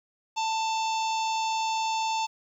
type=harmonic tone with a mistuned harmonic; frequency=888 Hz; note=A5; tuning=16 cents sharp; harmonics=1 / 3 / 4 / 5 / 6 / 7 / 8; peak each=-26 / -36 / -38 / -40 / -42 / -43 / -44 dBFS; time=0.36-2.27 s; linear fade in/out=20 ms; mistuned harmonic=7; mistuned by=+33 cents; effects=10-bit